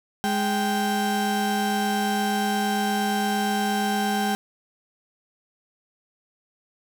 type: tone pair together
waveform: 35% pulse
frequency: 207.7 / 782.2 Hz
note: G#3 / G5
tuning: 0 / -4 cents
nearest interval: octave + major seventh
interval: 2296 cents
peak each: -23 dBFS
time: 0.24-4.35 s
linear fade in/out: 0 ms
effects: none